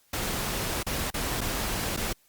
pink noise with dropouts, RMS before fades -30 dBFS, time 0.13-2.13 s, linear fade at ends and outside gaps 5 ms, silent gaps 0.83-0.865 / 1.104-1.141 / 1.408-1.413 / 1.965-1.973 s, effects white hiss -64 dBFS RMS until 2.28 s + Opus 48 kbps

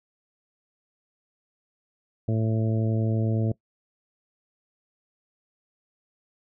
harmonic tone, 111 Hz, A2, 16 cents sharp, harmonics 1 / 2 / 3 / 4 / 5 / 6, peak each -23 / -29 / -33 / -35 / -37 / -39 dBFS, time 2.28-3.52 s, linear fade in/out 5 ms, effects noise-tail reverb RT60 0.1 s tail -21 dB re dry

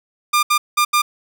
sawtooth tone bursts at uneven times, 1200 Hz, D6, 37 cents sharp, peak -9 dBFS, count 4, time 0.33-0.43 / 0.5-0.58 / 0.77-0.85 / 0.93-1.02 s, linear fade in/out 10 ms, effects none

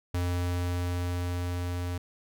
square tone with level ramp, 88.5 Hz, F2, 23 cents sharp, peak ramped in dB -27 to -31 dBFS, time 0.14-1.98 s, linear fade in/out 5 ms, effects none

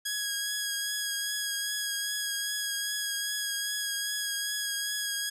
10% pulse tone with vibrato, 1657 Hz, G#6, 4 cents flat, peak -21 dBFS, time 0.05-5.3 s, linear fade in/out 10 ms, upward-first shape triangle, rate 2.5 Hz, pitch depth 24 cents each way, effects none

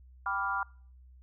sine chord, G dominant seventh, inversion none, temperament equal, 784 / 987.8 / 1174.7 / 1396.9 Hz, G5 / B5 / D6 / F6, 0 / 0 / 0 / 0 cents, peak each -37 / -35 / -35 / -33 dBFS, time 0.26-0.63 s, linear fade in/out 2 ms, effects noise-tail reverb RT60 0.5 s tail -25 dB re dry + added 63 Hz sine -52 dBFS peak until 1.22 s

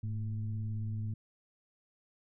sine tone with frequency modulation, 105.9 Hz, G#2, 34 cents sharp, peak -33 dBFS, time 0.03-1.14 s, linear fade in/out 5 ms, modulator 115 Hz, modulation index 0.52, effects none

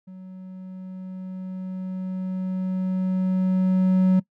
triangle tone with level ramp, 186.3 Hz, F#3, 12 cents sharp, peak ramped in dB -36 to -12 dBFS, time 0.07-4.2 s, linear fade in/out 10 ms, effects noise-tail reverb RT60 0.1 s tail -21 dB re dry

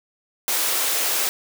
white high-pass noise, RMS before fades -22 dBFS, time 0.48-1.29 s, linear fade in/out 0 ms, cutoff 320 Hz, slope 24 dB/octave, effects none

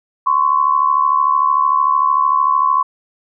sine tone pair together, 1036.7 / 1110 Hz, C6 / C#6, -16 / +2 cents, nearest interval minor second, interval 118 cents, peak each -14 dBFS, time 0.26-2.83 s, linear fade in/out 10 ms, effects none

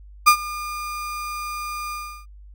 35% pulse tone with ADSR envelope, 1209 Hz, D6, 50 cents sharp, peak -6 dBFS, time 0.26-2.26 s, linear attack 19 ms, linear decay 81 ms, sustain -20 dB, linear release 340 ms, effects added 50 Hz sine -41 dBFS peak until 2.54 s

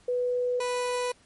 sine / 30% pulse tone pair in turn, 493.9 / 493.9 Hz, B4 / B4, 0 / 0 cents, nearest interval unison, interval 0 cents, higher neither, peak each -24 dBFS, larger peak neither, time 0.08-0.6 / 0.6-1.12 s, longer neither, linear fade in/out 5 ms, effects pink hiss -60 dBFS RMS until 1.25 s + MP3 48 kbps

